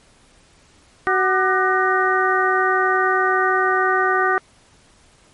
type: harmonic tone with a mistuned harmonic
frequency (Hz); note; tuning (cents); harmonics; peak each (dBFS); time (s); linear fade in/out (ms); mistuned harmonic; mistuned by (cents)
374.8; F#4; +22; 1 / 2 / 3 / 4 / 5; -21 / -22 / -20 / -21 / -23; 1.07-4.38; 0; 3; +110
effects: pink hiss -53 dBFS RMS until 5.33 s + MP3 48 kbps